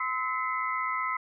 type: tone cluster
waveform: sine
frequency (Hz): 1031 / 1296 / 2022 / 2138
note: C6 / E6 / B6 / C7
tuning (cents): -26 / -30 / +40 / +37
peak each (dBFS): -32 / -31 / -34 / -40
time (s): 0-1.17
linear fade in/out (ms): 5
effects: none